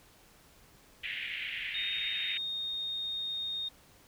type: band-pass noise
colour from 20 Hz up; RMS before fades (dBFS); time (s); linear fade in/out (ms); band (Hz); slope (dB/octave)
pink; -38; 1.03-2.38; 10; 1900 to 3100; 48
type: tone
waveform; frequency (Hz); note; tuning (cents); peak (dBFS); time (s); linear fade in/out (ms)
sine; 3696; A#7; -16; -33; 1.74-3.69; 10
effects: pink hiss -60 dBFS RMS until 4.07 s